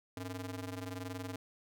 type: ring-modulated tone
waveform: sawtooth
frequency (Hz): 185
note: F#3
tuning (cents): 0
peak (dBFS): -33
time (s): 0.17-1.36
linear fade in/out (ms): 2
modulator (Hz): 81.9
effects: none